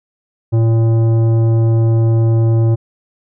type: tone with tanh clipping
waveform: triangle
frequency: 113.7 Hz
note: A#2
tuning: 43 cents flat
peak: -11 dBFS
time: 0.52-2.76 s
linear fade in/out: 20 ms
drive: 16 dB
effects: none